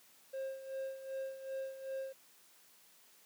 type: tone with tremolo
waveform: triangle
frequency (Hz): 534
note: C5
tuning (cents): +35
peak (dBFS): -35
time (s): 0.33-2.13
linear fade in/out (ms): 10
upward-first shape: sine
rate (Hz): 2.6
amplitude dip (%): 70
effects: white hiss -64 dBFS RMS until 3.25 s + high-pass 150 Hz 12 dB/octave